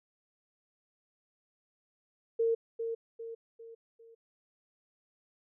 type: tone with echo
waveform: sine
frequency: 457.4 Hz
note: A#4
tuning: 33 cents flat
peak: -25 dBFS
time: 2.39-2.55 s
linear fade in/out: 10 ms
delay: 400 ms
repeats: 4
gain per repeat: -7 dB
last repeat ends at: 4.15 s
effects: none